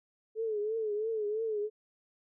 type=tone with vibrato; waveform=sine; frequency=432.4 Hz; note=A4; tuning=30 cents flat; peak=-30 dBFS; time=0.35-1.7 s; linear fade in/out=50 ms; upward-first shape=triangle; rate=3 Hz; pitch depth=98 cents each way; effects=none